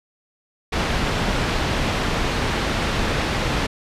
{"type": "low-pass noise", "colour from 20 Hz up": "pink", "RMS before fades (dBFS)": -22, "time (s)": [0.72, 3.67], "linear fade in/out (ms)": 10, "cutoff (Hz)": 3900, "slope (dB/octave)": 12, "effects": ["resampled to 32000 Hz"]}